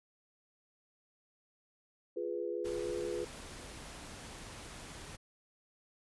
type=chord; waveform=sine; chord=F diminished; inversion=none; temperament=equal; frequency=349.2 / 415.3 / 493.9 Hz; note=F4 / Ab4 / Cb5; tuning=0 / 0 / 0 cents; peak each=-39 dBFS; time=2.16-3.25 s; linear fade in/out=10 ms
type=noise; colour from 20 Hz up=pink; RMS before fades=-48 dBFS; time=2.64-5.17 s; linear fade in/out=20 ms
effects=resampled to 24000 Hz